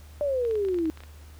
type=exponential sweep; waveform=sine; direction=down; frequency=597 to 309.3 Hz; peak=-23 dBFS; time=0.21-0.9 s; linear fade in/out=0 ms
type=clicks; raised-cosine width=0.3 ms; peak=-29 dBFS; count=11; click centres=0.451 / 0.511 / 0.555 / 0.65 / 0.686 / 0.744 / 0.787 / 0.856 / 0.974 / 1.005 / 1.036 s
effects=added 75 Hz sine -44 dBFS peak until 1.39 s + pink hiss -55 dBFS RMS until 1.39 s